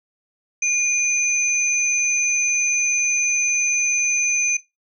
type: tone pair together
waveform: sine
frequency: 2422 / 6153 Hz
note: D#7 / G8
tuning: -47 / -33 cents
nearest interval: octave + major third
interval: 1614 cents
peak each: -20 dBFS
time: 0.62-4.57 s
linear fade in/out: 5 ms
effects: noise-tail reverb RT60 0.2 s tail -17 dB re dry